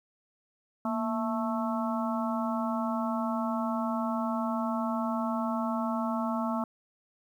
harmonic tone with a mistuned harmonic, 220 Hz, A3, in tune, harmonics 1 / 3 / 4 / 5 / 6, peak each -30 / -35 / -36 / -37 / -38 dBFS, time 0.85-6.64 s, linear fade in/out 2 ms, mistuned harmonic 1, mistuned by +100 cents, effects 10-bit

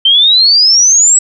sine exponential sweep, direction up, 3087 to 7902 Hz, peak -4 dBFS, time 0.05-1.19 s, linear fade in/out 5 ms, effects none

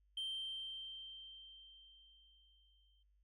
sine tone with exponential decay, 3136 Hz, G7, in tune, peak -36 dBFS, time 0.17-3.03 s, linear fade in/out 5 ms, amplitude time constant 620 ms, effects tanh soft clip ceiling -38 dBFS + added 50 Hz sine -70 dBFS peak until 3.23 s

